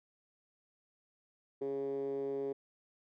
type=tone with band-pass filter; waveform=10% pulse; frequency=137.8 Hz; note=C#3; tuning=10 cents flat; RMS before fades=-37 dBFS; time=1.61-2.53 s; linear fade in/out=10 ms; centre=380 Hz; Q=9; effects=none